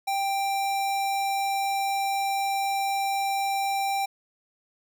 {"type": "tone", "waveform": "square", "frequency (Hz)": 787, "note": "G5", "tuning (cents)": 7, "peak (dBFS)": -25, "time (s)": [0.07, 4.06], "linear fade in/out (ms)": 10, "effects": []}